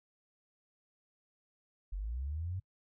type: linear sweep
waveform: sine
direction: up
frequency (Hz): 43.26 to 96.4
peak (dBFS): -35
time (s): 1.92-2.6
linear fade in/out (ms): 10
effects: noise-tail reverb RT60 0.1 s tail -25 dB re dry